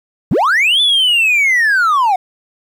triangle linear two-way sweep, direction up then down, 99.8 to 3520 to 718 Hz, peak -7 dBFS, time 0.31-2.16 s, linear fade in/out 5 ms, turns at 0.81 s, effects tanh soft clip ceiling -3 dBFS + 8-bit

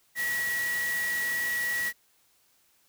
sine tone in noise, 1925 Hz, B6, 45 cents flat, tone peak -27 dBFS, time 0.15-1.93 s, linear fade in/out 50 ms, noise white, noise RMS -37 dBFS, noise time 0.15-1.93 s, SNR +7 dB, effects white hiss -66 dBFS RMS until 2.88 s

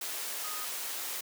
sine tone in noise, 1244.5 Hz, D#6, in tune, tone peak -42 dBFS, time 0.44-0.65 s, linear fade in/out 5 ms, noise white, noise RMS -37 dBFS, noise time 0.01-1.21 s, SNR -8 dB, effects high-pass 400 Hz 12 dB/octave

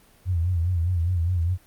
sine tone with vibrato, 87.1 Hz, F2, 4 cents flat, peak -20 dBFS, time 0.25-1.58 s, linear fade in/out 50 ms, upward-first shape sine, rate 4.9 Hz, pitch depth 100 cents each way, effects pink hiss -56 dBFS RMS until 1.66 s + Opus 32 kbps

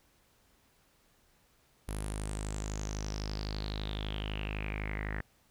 sawtooth tone with low-pass filter sweep, 51.91 Hz, G#1, in tune, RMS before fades -37 dBFS, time 1.88-5.21 s, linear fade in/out 5 ms, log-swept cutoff 11000 to 1800 Hz, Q 8.2, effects pink hiss -68 dBFS RMS until 5.5 s

